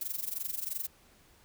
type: noise with amplitude modulation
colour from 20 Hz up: violet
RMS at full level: -33 dBFS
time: 0.01-0.87 s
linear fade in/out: 2 ms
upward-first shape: sine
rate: 22.9 Hz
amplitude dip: 85%
effects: pink hiss -62 dBFS RMS until 1.44 s